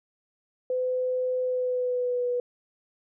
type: tone with pitch glide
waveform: sine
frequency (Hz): 507 to 490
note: B4 to B4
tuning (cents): +45 to -14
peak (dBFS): -24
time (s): 0.7-2.4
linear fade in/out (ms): 2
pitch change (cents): -59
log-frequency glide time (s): 1.42-2.29
effects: none